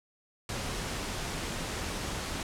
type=noise; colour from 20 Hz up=pink; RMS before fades=-35 dBFS; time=0.49-2.43 s; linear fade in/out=2 ms; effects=low-pass 9000 Hz 12 dB/octave